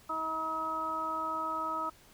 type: harmonic tone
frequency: 319 Hz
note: D#4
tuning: 43 cents sharp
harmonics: 1 / 2 / 3 / 4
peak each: -44 / -42 / -38 / -33 dBFS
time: 0.09-1.9 s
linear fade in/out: 10 ms
effects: pink hiss -59 dBFS RMS until 2.13 s